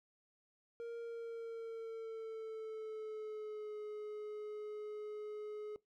triangle tone with pitch glide, 466.2 to 422.6 Hz, A#4 to G#4, 0 to +30 cents, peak -40 dBFS, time 0.8-5.76 s, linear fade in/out 0 ms, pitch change -170 cents, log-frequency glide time 0.99-3.77 s, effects noise-tail reverb RT60 0.2 s tail -22 dB re dry

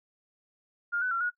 sine tone with pitch steps, 1411 / 1499 / 1367 / 1451 Hz, F6 / F#6 / F6 / F#6, +17 / +22 / -37 / -34 cents, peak -26 dBFS, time 0.92-1.304 s, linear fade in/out 20 ms, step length 96 ms, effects noise-tail reverb RT60 0.1 s tail -20 dB re dry

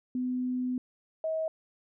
sine tone pair in turn, 251.9 / 638.2 Hz, B3 / D#5, +34 / +44 cents, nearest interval octave + major third, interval 1610 cents, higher second, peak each -28 dBFS, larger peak neither, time 0.15-0.78 / 1.24-1.48 s, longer first, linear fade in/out 2 ms, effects none

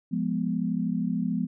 sine chord, F diminished, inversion none, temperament equal, 174.61 / 207.7 / 246.9 Hz, F3 / Ab3 / Cb4, 0 / 0 / 0 cents, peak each -29 dBFS, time 0.11-1.47 s, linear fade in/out 20 ms, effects none

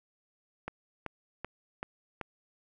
click train, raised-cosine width 0.5 ms, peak -21 dBFS, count 5, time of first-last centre 0.68-2.213 s, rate 2.61 Hz, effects none

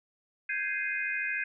sine chord, Ab major seventh, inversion third, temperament equal, 1568 / 1661.2 / 2093 / 2489 Hz, G6 / Ab6 / C7 / Eb7, 0 / 0 / 0 / 0 cents, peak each -36 / -35 / -35 / -34 dBFS, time 0.49-1.44 s, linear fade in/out 5 ms, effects none

